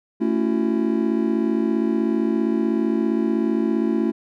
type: chord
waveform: triangle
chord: F# minor seventh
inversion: first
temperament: just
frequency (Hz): 222 / 277.5 / 333 / 370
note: A3 / C#4 / E4 / F#4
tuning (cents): +16 / +2 / +18 / 0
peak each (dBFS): -20 / -23 / -21 / -25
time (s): 0.2-4.12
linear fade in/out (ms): 20
effects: none